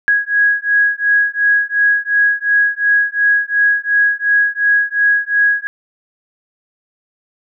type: beating tone pair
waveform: sine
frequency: 1656 / 1658.8 Hz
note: G#6 / G#6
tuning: -5 / -3 cents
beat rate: 2.8 Hz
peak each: -14 dBFS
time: 0.08-5.67 s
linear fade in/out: 0 ms
effects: none